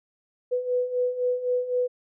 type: beating tone pair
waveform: sine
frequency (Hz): 493.9 / 497.8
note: B4 / B4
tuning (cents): 0 / +14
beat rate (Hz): 3.9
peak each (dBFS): -29 / -24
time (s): 0.51-1.88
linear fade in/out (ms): 20
effects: none